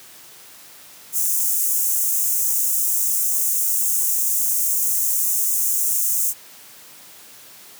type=high-pass noise; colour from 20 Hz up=white; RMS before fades=-20 dBFS; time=1.12-6.34 s; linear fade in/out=50 ms; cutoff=6300 Hz; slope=48 dB/octave; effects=white hiss -44 dBFS RMS until 7.79 s + high-pass 100 Hz 12 dB/octave